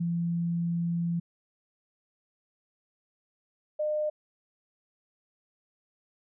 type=tone pair in turn; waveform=sine; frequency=170.2 / 606.5 Hz; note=F3 / D#5; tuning=-44 / -44 cents; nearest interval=octave + minor seventh; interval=2200 cents; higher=second; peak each=-26 / -26 dBFS; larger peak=neither; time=0-1.2 / 3.79-4.1 s; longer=first; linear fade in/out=10 ms; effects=none